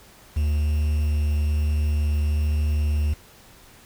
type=tone with quantisation; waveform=triangle; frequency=74.9 Hz; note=D2; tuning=35 cents sharp; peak=-17 dBFS; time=0.36-3.14 s; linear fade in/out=10 ms; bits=7; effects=pink hiss -50 dBFS RMS until 3.85 s